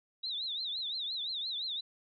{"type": "tone with vibrato", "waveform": "sine", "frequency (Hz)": 3805, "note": "A#7", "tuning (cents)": 35, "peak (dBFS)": -34, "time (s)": [0.23, 1.81], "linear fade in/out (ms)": 10, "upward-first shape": "triangle", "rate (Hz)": 5.8, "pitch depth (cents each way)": 190, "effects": []}